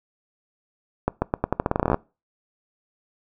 accelerating click train, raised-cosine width 1 ms, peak -6 dBFS, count 17, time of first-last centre 1.08-1.944 s, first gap 140 ms, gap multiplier 0.85, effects noise-tail reverb RT60 0.3 s tail -23 dB re dry

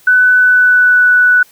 sine tone with pitch glide, 1498 to 1482.5 Hz, F#6 to F#6, +21 to +3 cents, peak -5 dBFS, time 0.07-1.43 s, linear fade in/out 5 ms, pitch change -18 cents, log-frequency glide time 0.37-1.06 s, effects white hiss -46 dBFS RMS until 1.51 s

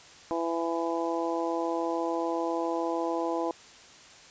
harmonic tone, 167 Hz, E3, 23 cents sharp, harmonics 2 / 3 / 4 / 5 / 6, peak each -31 / -33 / -34 / -35 / -36 dBFS, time 0.31-3.51 s, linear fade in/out 0 ms, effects white hiss -51 dBFS RMS until 4.3 s + resampled to 16000 Hz

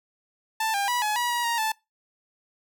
sawtooth tone with pitch steps, 884 / 801 / 976 / 847 / 967 / 958 / 936 / 877 Hz, A5 / G5 / B5 / G#5 / B5 / A#5 / A#5 / A5, +8 / +37 / -21 / +34 / -37 / +47 / +7 / -6 cents, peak -20 dBFS, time 0.6-1.72 s, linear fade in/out 5 ms, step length 140 ms, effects noise-tail reverb RT60 0.2 s tail -22 dB re dry

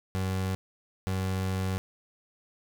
30% pulse tone pair in turn, 94.4 / 94.4 Hz, F#2 / F#2, +35 / +35 cents, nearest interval unison, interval 0 cents, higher neither, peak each -25 dBFS, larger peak neither, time 0.15-0.55 / 1.07-1.78 s, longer second, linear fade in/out 0 ms, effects none

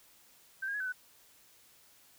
sine tone with pitch steps, 1556 / 1623 / 1682 / 1523 / 1495 Hz, G6 / G#6 / G#6 / F#6 / F#6, -13 / -40 / +22 / +50 / +17 cents, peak -33 dBFS, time 0.62-0.925 s, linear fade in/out 10 ms, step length 61 ms, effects white hiss -62 dBFS RMS until 2.18 s

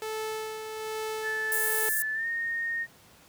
sawtooth tone with tremolo, 436.6 Hz, A4, 13 cents flat, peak -27 dBFS, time 0.02-1.89 s, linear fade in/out 0 ms, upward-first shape sine, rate 1.2 Hz, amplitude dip 45%
sine tone with pitch glide, 1744 to 1847.7 Hz, A6 to A#6, -16 to -16 cents, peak -28 dBFS, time 1.22-2.87 s, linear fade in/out 50 ms, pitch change +100 cents, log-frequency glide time 2.13-2.27 s
pink high-pass noise, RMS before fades -30 dBFS, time 1.52-2.02 s, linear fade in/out 0 ms, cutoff 9000 Hz, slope 24 dB/octave
effects pink hiss -56 dBFS RMS until 3.28 s + high-pass 80 Hz 12 dB/octave

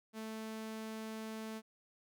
sawtooth tone, 220 Hz, A3, in tune, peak -38 dBFS, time 0.13-1.62 s, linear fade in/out 50 ms, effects none

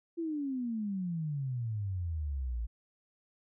sine exponential sweep, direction down, 342.7 to 54.8 Hz, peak -32 dBFS, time 0.17-2.67 s, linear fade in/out 20 ms, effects none

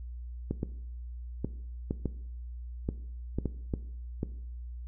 clicks, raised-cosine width 3 ms, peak -17 dBFS, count 10, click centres 0.51 / 0.631 / 1.446 / 1.909 / 2.057 / 2.889 / 3.386 / 3.457 / 3.738 / 4.231 s, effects noise-tail reverb RT60 0.7 s tail -17 dB re dry + added 60 Hz sine -38 dBFS peak until 4.87 s

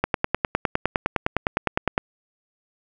click train, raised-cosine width 0.5 ms, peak -4 dBFS, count 20, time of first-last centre 0.04-1.979 s, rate 9.8 Hz, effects none

